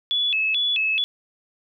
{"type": "tone with vibrato", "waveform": "sine", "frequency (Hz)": 2979, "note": "F#7", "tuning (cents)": 11, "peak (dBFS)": -19, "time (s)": [0.11, 1.04], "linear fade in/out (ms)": 0, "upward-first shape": "square", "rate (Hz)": 2.3, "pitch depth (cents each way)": 240, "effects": []}